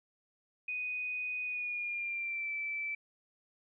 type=tone with pitch glide; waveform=sine; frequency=2489 to 2322 Hz; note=D#7 to D7; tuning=0 to -20 cents; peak=-34 dBFS; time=0.68-2.95 s; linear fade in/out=5 ms; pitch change=-120 cents; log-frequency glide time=1.43-2.52 s; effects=none